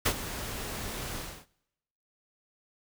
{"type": "noise with ADSR envelope", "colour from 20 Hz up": "pink", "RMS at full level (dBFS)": -23, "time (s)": [0.05, 1.46], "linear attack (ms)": 13, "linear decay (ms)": 66, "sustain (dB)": -14, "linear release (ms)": 300, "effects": ["noise-tail reverb RT60 0.9 s tail -23 dB re dry"]}